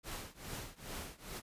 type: noise with tremolo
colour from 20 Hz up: pink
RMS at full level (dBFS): -42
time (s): 0.03-1.42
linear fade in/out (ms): 50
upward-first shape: triangle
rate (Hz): 2.4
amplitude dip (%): 95
effects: resampled to 32000 Hz